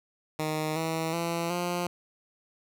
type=tone with pitch steps; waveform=10% pulse; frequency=155.3 / 161.89 / 168.77 / 175.94 Hz; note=D#3 / E3 / E3 / F3; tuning=-3 / -31 / +41 / +13 cents; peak=-20 dBFS; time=0.39-1.87 s; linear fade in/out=2 ms; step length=370 ms; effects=none